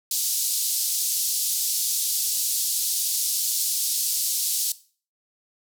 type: band-pass noise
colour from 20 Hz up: white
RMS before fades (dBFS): -25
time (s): 0.11-4.72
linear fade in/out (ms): 2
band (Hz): 4100 to 14000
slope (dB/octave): 24
effects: noise-tail reverb RT60 0.4 s tail -17 dB re dry